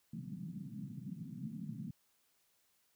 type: band-pass noise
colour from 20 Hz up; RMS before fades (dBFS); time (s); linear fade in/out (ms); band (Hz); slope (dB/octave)
white; -45; 0.13-1.91; 5; 130 to 230; 48
effects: white hiss -75 dBFS RMS until 2.95 s